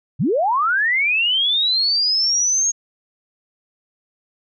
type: linear sweep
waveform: sine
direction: up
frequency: 98 to 6610 Hz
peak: -15 dBFS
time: 0.19-2.72 s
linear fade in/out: 20 ms
effects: none